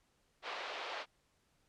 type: band-pass noise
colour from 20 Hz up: pink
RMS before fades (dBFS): -43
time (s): 0.42-1.06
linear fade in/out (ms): 50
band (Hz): 510 to 4100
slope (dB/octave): 24
effects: pink hiss -75 dBFS RMS until 1.68 s + low-pass 10000 Hz 12 dB/octave